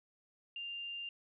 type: tone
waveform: sine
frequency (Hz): 2794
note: F7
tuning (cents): 0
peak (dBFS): -40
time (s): 0.56-1.09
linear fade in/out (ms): 2
effects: none